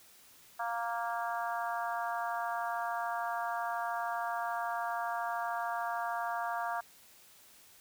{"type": "harmonic tone", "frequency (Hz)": 233.1, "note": "A#3", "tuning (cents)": 0, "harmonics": [3, 4, 5, 6, 7], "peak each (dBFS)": [-36, -38, -40, -42, -43], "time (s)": [0.59, 6.81], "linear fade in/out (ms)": 10, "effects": ["white hiss -59 dBFS RMS until 7.8 s"]}